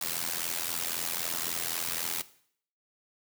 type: noise with amplitude modulation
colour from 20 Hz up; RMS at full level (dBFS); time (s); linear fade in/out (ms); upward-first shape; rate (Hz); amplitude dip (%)
white; -29; 0.01-2.22; 5; sine; 83.8; 90
effects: noise-tail reverb RT60 0.6 s tail -17 dB re dry + high-pass 100 Hz 12 dB/octave